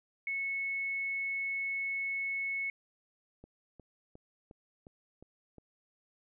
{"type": "tone", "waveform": "sine", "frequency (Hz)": 2200, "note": "C#7", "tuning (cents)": -14, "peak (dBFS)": -32, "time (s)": [0.27, 2.7], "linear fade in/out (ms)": 2}
{"type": "click train", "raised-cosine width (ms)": 2, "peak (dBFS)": -38, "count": 7, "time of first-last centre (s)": [3.44, 5.583], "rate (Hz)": 2.8}
{"effects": []}